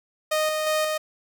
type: tone with tremolo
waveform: sawtooth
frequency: 619 Hz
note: D#5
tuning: 9 cents flat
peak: -17 dBFS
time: 0.31-0.98 s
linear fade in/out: 10 ms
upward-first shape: square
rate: 2.8 Hz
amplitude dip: 30%
effects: none